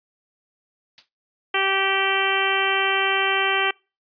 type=noise with exponential decay; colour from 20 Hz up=blue; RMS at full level=-33 dBFS; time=0.98-1.09 s; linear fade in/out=0 ms; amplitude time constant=23 ms
type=harmonic tone; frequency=388.4 Hz; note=G4; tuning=16 cents flat; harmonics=1 / 2 / 3 / 4 / 5 / 6 / 7 / 8; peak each=-27 / -27 / -27 / -27 / -27 / -27 / -27 / -27 dBFS; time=1.54-3.71 s; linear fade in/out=5 ms
effects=noise-tail reverb RT60 0.3 s tail -26 dB re dry + resampled to 11025 Hz